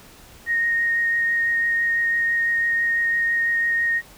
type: tone with vibrato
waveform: sine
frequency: 1860 Hz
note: A#6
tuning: 4 cents flat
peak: -18 dBFS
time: 0.46-4.02 s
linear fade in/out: 50 ms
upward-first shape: triangle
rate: 6 Hz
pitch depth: 12 cents each way
effects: pink hiss -47 dBFS RMS until 4.17 s